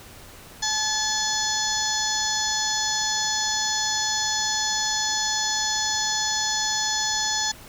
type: harmonic tone with a mistuned harmonic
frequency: 862 Hz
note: A5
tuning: 36 cents flat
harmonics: 1 / 2 / 4 / 5 / 6 / 7 / 8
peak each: -30 / -30 / -30 / -30 / -30 / -30 / -30 dBFS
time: 0.62-7.52 s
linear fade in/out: 10 ms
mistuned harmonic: 8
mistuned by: -18 cents
effects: pink hiss -45 dBFS RMS until 7.68 s